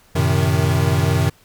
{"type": "chord", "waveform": "square", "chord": "F# diminished seventh", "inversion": "none", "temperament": "equal with one note detuned", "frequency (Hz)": [92.5, 112.9, 130.81, 155.56], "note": ["F#2", "A2", "C3", "Eb3"], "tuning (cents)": [0, 45, 0, 0], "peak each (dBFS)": [-20, -23, -21, -21], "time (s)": [0.15, 1.3], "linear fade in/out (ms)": 10, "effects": ["pink hiss -53 dBFS RMS until 1.44 s"]}